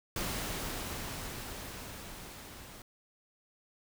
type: noise with level ramp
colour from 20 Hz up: pink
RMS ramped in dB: -35 to -50 dBFS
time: 0.16-2.82 s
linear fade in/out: 2 ms
effects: none